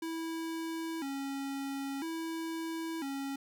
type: tone with vibrato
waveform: square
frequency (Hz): 299.9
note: D4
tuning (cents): +36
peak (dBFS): -36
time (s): 0.02-3.36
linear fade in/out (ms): 5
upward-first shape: square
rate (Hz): 0.5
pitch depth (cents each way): 150
effects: none